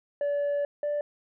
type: tone pair in turn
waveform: sine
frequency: 575 / 586.7 Hz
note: D5 / D5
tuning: -37 / -2 cents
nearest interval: unison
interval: 35 cents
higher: second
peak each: -22 / -24 dBFS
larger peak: first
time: 0.21-0.65 / 0.83-1.01 s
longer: first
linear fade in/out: 2 ms
effects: tanh soft clip ceiling -24 dBFS